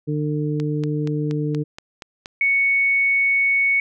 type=harmonic tone; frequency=149.9 Hz; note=D3; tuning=36 cents sharp; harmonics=1 / 2 / 3; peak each=-22 / -25 / -28 dBFS; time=0.07-1.64 s; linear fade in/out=20 ms
type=click train; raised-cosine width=0.2 ms; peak=-17 dBFS; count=8; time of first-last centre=0.6-2.259 s; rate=4.22 Hz
type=tone; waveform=sine; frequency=2220 Hz; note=C#7; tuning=2 cents sharp; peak=-15 dBFS; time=2.41-3.8 s; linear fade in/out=2 ms
effects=none